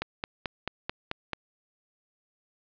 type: click train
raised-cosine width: 0.3 ms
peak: -14 dBFS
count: 7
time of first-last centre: 0.02-1.333 s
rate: 4.57 Hz
effects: resampled to 11025 Hz + 9-bit